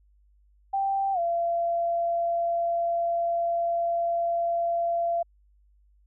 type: tone with pitch glide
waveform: sine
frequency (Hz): 784 to 682.5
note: G5 to F5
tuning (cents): 0 to -40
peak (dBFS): -23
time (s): 0.73-5.23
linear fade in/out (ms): 10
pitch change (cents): -240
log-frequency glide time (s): 1.13-1.19
effects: added 50 Hz sine -58 dBFS peak until 6.06 s